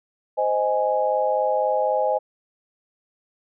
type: chord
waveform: sine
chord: Ab major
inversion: first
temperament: just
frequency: 519.1 / 623 / 830.6 Hz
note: C5 / Eb5 / Ab5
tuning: -14 / +2 / 0 cents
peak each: -23 dBFS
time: 0.37-2.19 s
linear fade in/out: 20 ms
effects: none

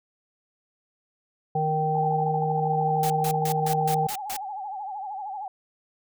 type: harmonic tone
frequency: 155.56 Hz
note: D#3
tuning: in tune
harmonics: 1 / 3 / 5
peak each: -27 / -29 / -24 dBFS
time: 1.55-4.07 s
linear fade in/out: 5 ms
type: tone with vibrato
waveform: sine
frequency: 802 Hz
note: G5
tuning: 39 cents sharp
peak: -31 dBFS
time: 1.95-5.48 s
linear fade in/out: 2 ms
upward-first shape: sine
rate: 13 Hz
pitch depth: 110 cents each way
type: noise bursts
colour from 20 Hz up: white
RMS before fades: -33 dBFS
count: 7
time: 3.03-4.367 s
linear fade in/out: 2 ms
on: 71 ms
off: 140 ms
effects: none

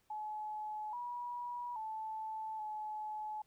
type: tone with pitch steps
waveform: sine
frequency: 853 / 968 / 874 / 855 Hz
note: G#5 / B5 / A5 / A5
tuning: +46 / -35 / -12 / -50 cents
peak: -39 dBFS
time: 0.1-3.42 s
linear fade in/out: 5 ms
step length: 830 ms
effects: pink hiss -75 dBFS RMS until 3.46 s

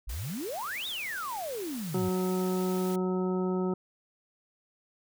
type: exponential two-way sweep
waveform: sine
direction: up then down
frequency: 46.71 to 3839 to 90.7 Hz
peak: -33 dBFS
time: 0.07-2.09 s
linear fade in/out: 10 ms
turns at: 0.87 s
type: noise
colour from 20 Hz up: white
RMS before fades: -44 dBFS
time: 0.09-2.96 s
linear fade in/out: 5 ms
type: harmonic tone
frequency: 184.5 Hz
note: F#3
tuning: 5 cents flat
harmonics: 1 / 2 / 3 / 4 / 5 / 7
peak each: -29 / -30 / -42 / -43 / -42 / -43 dBFS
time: 1.94-3.74 s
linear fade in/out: 5 ms
effects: none

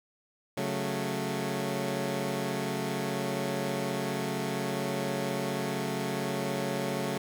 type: chord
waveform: 15% pulse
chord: F# minor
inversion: second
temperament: equal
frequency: 138.59 / 185 / 220 Hz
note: C#3 / F#3 / A3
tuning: 0 / 0 / 0 cents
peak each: -28 dBFS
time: 0.57-7.18 s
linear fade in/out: 5 ms
effects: none

